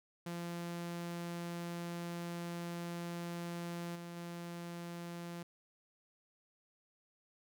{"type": "tone with level steps", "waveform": "sawtooth", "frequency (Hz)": 171.9, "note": "F3", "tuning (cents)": -27, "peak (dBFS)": [-36, -41, -39], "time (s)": [0.26, 5.43], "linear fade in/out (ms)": 5, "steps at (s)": [3.95, 4.16], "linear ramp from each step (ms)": 10, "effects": []}